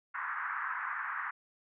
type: band-pass noise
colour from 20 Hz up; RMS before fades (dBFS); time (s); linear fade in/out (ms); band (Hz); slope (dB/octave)
white; -37; 0.14-1.31; 10; 980 to 1800; 48
effects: none